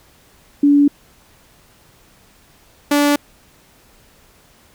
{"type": "tone pair in turn", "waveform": ["sine", "sawtooth"], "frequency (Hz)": [287, 289.7], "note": ["D4", "D4"], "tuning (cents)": [-40, -24], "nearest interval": "unison", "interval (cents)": 16, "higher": "second", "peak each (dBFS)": -8, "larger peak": "neither", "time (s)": [[0.63, 0.88], [2.91, 3.16]], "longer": "neither", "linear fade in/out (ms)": 5, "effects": ["pink hiss -51 dBFS RMS until 4.74 s"]}